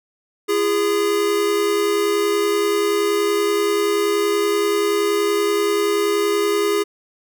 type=tone pair together; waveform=square; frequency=340 / 410.5 Hz; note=F4 / G#4; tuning=-46 / -20 cents; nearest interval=minor third; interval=326 cents; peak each=-24 / -18 dBFS; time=0.48-6.84 s; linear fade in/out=20 ms; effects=none